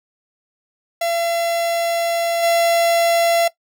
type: tone with level steps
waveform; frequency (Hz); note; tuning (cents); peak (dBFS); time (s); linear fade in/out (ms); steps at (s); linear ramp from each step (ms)
45% pulse; 678; E5; +49; -18 / -14; 1.01-3.48; 5; 2.42; 20
effects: noise-tail reverb RT60 0.1 s tail -17 dB re dry